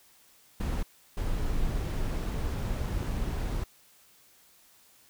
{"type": "noise bursts at uneven times", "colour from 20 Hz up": "brown", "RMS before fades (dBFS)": -30, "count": 2, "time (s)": [[0.6, 0.83], [1.17, 3.64]], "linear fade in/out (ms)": 5, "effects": ["white hiss -60 dBFS RMS until 5.09 s"]}